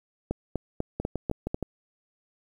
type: two click trains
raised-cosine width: 2 ms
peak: -16 / -14 dBFS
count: 5 / 6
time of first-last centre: 1-1.627 / 0.31-1.545 s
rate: 6.38 / 4.05 Hz
effects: 9-bit